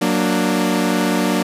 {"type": "chord", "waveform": "sawtooth", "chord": "Gb augmented", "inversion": "none", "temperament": "equal with one note detuned", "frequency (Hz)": [185, 233.1, 295.7], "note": ["Gb3", "Bb3", "D4"], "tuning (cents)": [0, 0, 12], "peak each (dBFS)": -16, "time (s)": [0.01, 1.43], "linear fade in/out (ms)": 10, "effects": ["resampled to 32000 Hz"]}